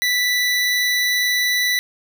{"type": "tone", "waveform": "25% pulse", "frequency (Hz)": 1975.5, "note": "B6", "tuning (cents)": 0, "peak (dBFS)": -13, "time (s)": [0.02, 1.79], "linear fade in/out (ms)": 0, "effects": []}